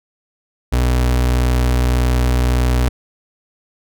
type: tone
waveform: 35% pulse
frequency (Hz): 61.74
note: B1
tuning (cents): 0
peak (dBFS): -11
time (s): 0.72-2.89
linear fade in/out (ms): 10
effects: none